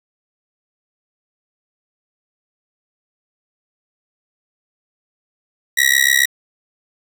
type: tone with amplitude modulation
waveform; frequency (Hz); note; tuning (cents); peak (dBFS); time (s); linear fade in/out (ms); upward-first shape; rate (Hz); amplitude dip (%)
sawtooth; 1915; A#6; +46; -4; 5.77-6.26; 10; sine; 67.2; 100
effects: 7-bit